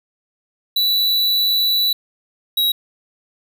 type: tone pair in turn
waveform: square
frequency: 3951 / 3845 Hz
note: B7 / B7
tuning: 0 / -47 cents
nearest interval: unison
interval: 47 cents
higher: first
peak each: -15 dBFS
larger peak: neither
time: 0.76-1.93 / 2.57-2.72 s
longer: first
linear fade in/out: 5 ms
effects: none